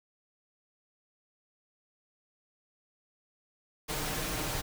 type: noise with comb filter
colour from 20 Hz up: pink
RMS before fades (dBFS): -34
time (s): 3.88-4.62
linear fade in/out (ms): 20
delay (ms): 6.5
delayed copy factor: +0.5
effects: none